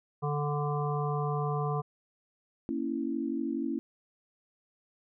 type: harmonic tone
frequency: 146.5 Hz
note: D3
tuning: 4 cents flat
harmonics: 1 / 3 / 5 / 7 / 8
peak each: -30 / -35 / -37 / -38 / -39 dBFS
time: 0.22-1.82 s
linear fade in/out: 20 ms
type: chord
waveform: sine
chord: A# diminished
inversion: none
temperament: equal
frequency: 233.1 / 277.2 / 329.6 Hz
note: A#3 / C#4 / E4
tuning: 0 / 0 / 0 cents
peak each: -35 / -33 / -34 dBFS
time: 2.69-3.79 s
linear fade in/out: 0 ms
effects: none